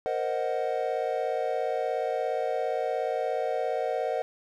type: chord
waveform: triangle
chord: C half-diminished seventh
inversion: third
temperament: equal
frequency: 466.2 / 523.3 / 622.3 / 740 Hz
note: Bb4 / C5 / Eb5 / Gb5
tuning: 0 / 0 / 0 / 0 cents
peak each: -30 dBFS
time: 0.06-4.22 s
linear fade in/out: 0 ms
effects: none